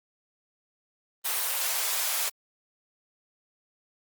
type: high-pass noise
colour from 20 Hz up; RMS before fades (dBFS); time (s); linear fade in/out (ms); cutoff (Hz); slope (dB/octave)
white; -28; 1.24-2.3; 20; 540; 24
effects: Opus 32 kbps